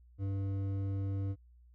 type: tone with hard clipping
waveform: sine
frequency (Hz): 98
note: G2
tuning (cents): 0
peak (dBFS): -34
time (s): 0.18-1.36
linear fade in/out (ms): 50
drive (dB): 9
effects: added 60 Hz sine -57 dBFS peak until 1.74 s